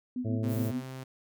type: tone with tremolo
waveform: sine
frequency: 250 Hz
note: B3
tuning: 21 cents sharp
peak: -29 dBFS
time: 0.16-0.83 s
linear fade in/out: 2 ms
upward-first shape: sine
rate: 7.1 Hz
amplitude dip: 80%
type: harmonic tone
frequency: 110 Hz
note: A2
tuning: in tune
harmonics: 1 / 2 / 3 / 4 / 5 / 6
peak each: -30 / -36 / -40 / -42 / -44 / -46 dBFS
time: 0.24-0.72 s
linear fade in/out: 20 ms
type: tone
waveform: sawtooth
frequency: 130.81 Hz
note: C3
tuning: in tune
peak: -35 dBFS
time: 0.43-1.04 s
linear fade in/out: 10 ms
type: noise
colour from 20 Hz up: violet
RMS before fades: -45 dBFS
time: 0.47-0.72 s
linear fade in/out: 50 ms
effects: none